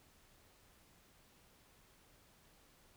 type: silence
effects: pink hiss -67 dBFS RMS until 2.96 s